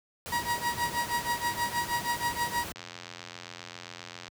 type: noise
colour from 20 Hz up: pink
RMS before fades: -38 dBFS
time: 0.26-2.72 s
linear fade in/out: 0 ms
type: tone with tremolo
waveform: 30% pulse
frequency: 954 Hz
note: A#5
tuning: 40 cents sharp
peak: -22 dBFS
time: 0.32-2.64 s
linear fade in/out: 5 ms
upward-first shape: triangle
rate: 6.3 Hz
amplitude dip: 100%
type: click train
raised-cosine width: 0.2 ms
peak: -23 dBFS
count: 134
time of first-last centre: 2.76-4.28 s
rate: 87.5 Hz
effects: high-pass 80 Hz 12 dB/octave